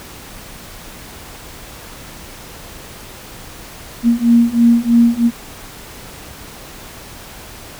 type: beating tone pair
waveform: sine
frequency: 233.1 / 236.2 Hz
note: A#3 / A#3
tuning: 0 / +23 cents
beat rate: 3.1 Hz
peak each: -12 / -11 dBFS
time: 4.03-5.31 s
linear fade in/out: 50 ms
effects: pink hiss -35 dBFS RMS until 7.79 s